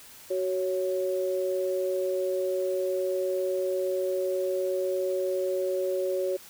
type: tone pair together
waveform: sine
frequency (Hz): 373.8 / 554.4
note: F#4 / C#5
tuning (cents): +18 / 0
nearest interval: perfect fifth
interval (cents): 682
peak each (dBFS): -28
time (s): 0.3-6.37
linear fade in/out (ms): 10
effects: white hiss -49 dBFS RMS until 6.49 s